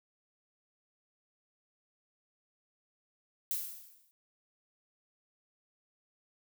violet noise with exponential decay, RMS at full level -32 dBFS, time 3.51-4.11 s, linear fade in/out 0 ms, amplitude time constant 130 ms, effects none

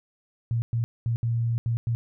sine tone bursts at uneven times, 116.54 Hz, A#2, in tune, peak -22 dBFS, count 6, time 0.51-0.62 / 0.73-0.84 / 1.06-1.16 / 1.23-1.58 / 1.66-1.77 / 1.87-1.95 s, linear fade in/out 0 ms, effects none

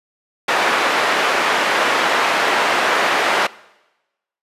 white band-pass noise, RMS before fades -17 dBFS, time 0.48-3.47 s, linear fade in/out 5 ms, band 400 to 1800 Hz, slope 12 dB/octave, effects noise-tail reverb RT60 1.0 s tail -21 dB re dry + resampled to 32000 Hz

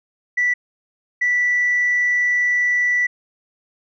sine tone pair in turn, 1965 / 1965 Hz, B6 / B6, -9 / -9 cents, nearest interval unison, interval 0 cents, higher neither, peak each -14 dBFS, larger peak neither, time 0.37-0.54 / 1.21-3.07 s, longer second, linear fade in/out 10 ms, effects tanh soft clip ceiling -11 dBFS

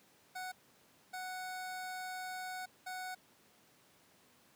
25% pulse tone bursts at uneven times, 740 Hz, F#5, in tune, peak -37 dBFS, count 3, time 0.35-0.52 / 1.13-2.66 / 2.86-3.15 s, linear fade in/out 10 ms, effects pink hiss -66 dBFS RMS until 4.55 s + high-pass 150 Hz 12 dB/octave

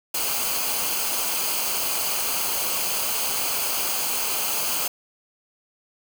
white noise with comb filter, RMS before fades -25 dBFS, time 0.14-4.88 s, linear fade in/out 5 ms, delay 0.54 ms, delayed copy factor -0.6, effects none

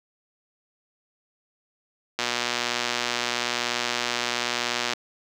click train, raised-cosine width 0.2 ms, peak -7 dBFS, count 333, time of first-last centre 2.19-4.934 s, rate 121 Hz, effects high-pass 200 Hz 12 dB/octave + 8-bit

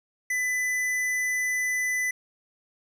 sine tone with tanh clipping, 2000 Hz, B6, 21 cents sharp, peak -26 dBFS, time 0.3-2.11 s, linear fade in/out 5 ms, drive 15 dB, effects none

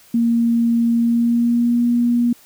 sine tone with pitch glide, 233.1 to 239.2 Hz, A#3 to A#3, 0 to +45 cents, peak -13 dBFS, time 0.14-2.33 s, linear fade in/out 5 ms, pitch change +45 cents, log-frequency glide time 0.96-1.83 s, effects white hiss -49 dBFS RMS until 2.45 s

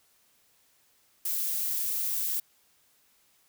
violet noise, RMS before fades -30 dBFS, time 1.25-2.4 s, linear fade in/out 5 ms, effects white hiss -66 dBFS RMS until 3.48 s

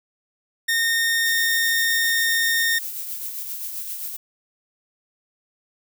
sawtooth tone, 1836 Hz, A#6, 27 cents flat, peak -15 dBFS, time 0.68-2.79 s, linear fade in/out 10 ms
violet noise with tremolo, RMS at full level -29 dBFS, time 1.25-4.17 s, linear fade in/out 10 ms, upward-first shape triangle, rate 7.6 Hz, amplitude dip 45%
effects none

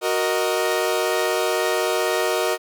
sawtooth chord, D# minor, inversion first, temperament equal, 370 / 466.2 / 622.3 Hz, F#4 / A#4 / D#5, 0 / 0 / 0 cents, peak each -20 dBFS, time 0.01-2.58 s, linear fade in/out 50 ms, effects none

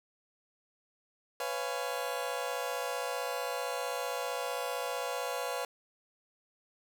30% pulse chord, C# dominant seventh, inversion third, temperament just, 498.9 / 554.4 / 693 / 831.5 Hz, B4 / C#5 / E#5 / G#5, +17 / 0 / -14 / +2 cents, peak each -35 / -36 / -37 / -39 dBFS, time 1.4-5.65 s, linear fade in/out 2 ms, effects none

